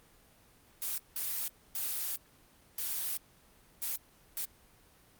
blue noise bursts at uneven times, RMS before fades -35 dBFS, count 6, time 0.82-0.98 / 1.16-1.48 / 1.75-2.16 / 2.78-3.17 / 3.82-3.96 / 4.37-4.45 s, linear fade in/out 2 ms, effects pink hiss -62 dBFS RMS until 5.19 s + Opus 24 kbps

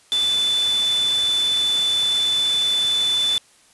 sine tone in noise, 3503 Hz, A7, 8 cents flat, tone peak -17 dBFS, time 0.12-3.38 s, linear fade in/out 0 ms, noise white, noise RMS -30 dBFS, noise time 0.12-3.38 s, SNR +10 dB, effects white hiss -54 dBFS RMS until 3.73 s + resampled to 24000 Hz

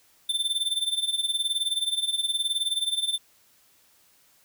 square tone with tremolo, 3554 Hz, A7, 17 cents sharp, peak -22 dBFS, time 0.29-3.18 s, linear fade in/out 5 ms, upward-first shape sine, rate 19 Hz, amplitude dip 80%, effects white hiss -61 dBFS RMS until 4.44 s

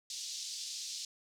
white band-pass noise, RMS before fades -42 dBFS, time 0.1-1.05 s, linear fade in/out 2 ms, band 3800 to 6400 Hz, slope 24 dB/octave, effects none

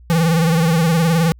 square tone with vibrato, 164.81 Hz, E3, in tune, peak -13 dBFS, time 0.1-1.32 s, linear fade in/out 0 ms, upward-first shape sine, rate 19 Hz, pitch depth 77 cents each way, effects added 60 Hz sine -40 dBFS peak until 1.39 s

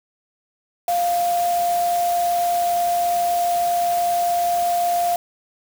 sine tone in noise, 698.5 Hz, F5, in tune, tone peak -17 dBFS, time 0.88-5.16 s, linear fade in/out 2 ms, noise white, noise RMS -32 dBFS, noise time 0.88-5.16 s, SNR +12 dB, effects none

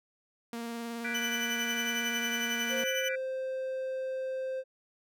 sawtooth tone with vibrato, 233.1 Hz, A#3, in tune, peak -32 dBFS, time 0.53-2.84 s, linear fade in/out 2 ms, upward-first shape triangle, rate 19 Hz, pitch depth 22 cents each way
sine chord, G# half-diminished seventh, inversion third, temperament equal, 1480 / 1661.2 / 1975.5 / 2349 Hz, F#6 / G#6 / B6 / D7, 0 / 0 / 0 / 0 cents, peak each -37 / -41 / -40 / -37 dBFS, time 1.04-3.16 s, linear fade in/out 10 ms
30% pulse tone with tremolo, 2991 Hz, F#7, 18 cents sharp, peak -28 dBFS, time 1.14-3.09 s, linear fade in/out 10 ms, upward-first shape triangle, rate 11 Hz, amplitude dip 70%
triangle tone, 523.3 Hz, C5, in tune, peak -30 dBFS, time 2.69-4.64 s, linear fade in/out 50 ms
effects none

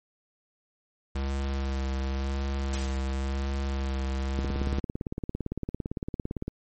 square tone with vibrato, 67.6 Hz, C#2, 43 cents flat, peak -28 dBFS, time 1.15-4.8 s, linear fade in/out 5 ms, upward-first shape sine, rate 0.94 Hz, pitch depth 22 cents each way
white noise with exponential decay, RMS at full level -34 dBFS, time 2.73-3.29 s, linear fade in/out 2 ms, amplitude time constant 120 ms
click train, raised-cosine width 3 ms, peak -18 dBFS, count 38, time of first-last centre 4.39-6.48 s, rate 17.7 Hz
effects MP3 32 kbps

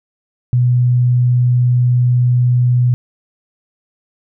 sine tone, 123.47 Hz, B2, in tune, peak -9 dBFS, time 0.53-2.94 s, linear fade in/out 0 ms, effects none

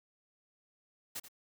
white noise with echo, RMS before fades -40 dBFS, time 1.15-1.2 s, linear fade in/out 10 ms, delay 85 ms, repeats 1, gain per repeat -12 dB, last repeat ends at 1.285 s, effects none

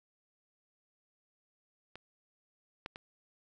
clicks, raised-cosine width 0.3 ms, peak -30 / -23 / -28 dBFS, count 3, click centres 1.956 / 2.861 / 2.959 s, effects none

